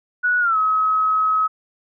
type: tone with pitch glide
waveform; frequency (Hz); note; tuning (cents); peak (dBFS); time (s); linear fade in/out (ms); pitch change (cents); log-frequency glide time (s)
sine; 1468 to 1278; F#6 to D#6; -14 to +46; -15; 0.23-1.48; 20; -240; 0.4-0.57
effects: none